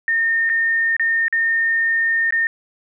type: tone with dropouts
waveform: sine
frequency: 1825 Hz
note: A#6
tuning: 37 cents flat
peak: -15 dBFS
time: 0.08-2.47 s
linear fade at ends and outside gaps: 1 ms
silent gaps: 0.493-0.498 / 0.966-0.996 / 1.282-1.326 / 2.307-2.324 s
effects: none